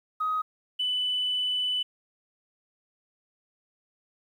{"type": "tone pair in turn", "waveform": "sine", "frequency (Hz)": [1258, 2992], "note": ["D#6", "F#7"], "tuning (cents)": [19, 19], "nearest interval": "octave + minor third", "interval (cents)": 1500, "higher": "second", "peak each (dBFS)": -24, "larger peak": "neither", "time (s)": [[0.2, 0.42], [0.79, 1.83]], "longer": "second", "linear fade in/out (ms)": 10, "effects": ["tanh soft clip ceiling -20 dBFS", "10-bit"]}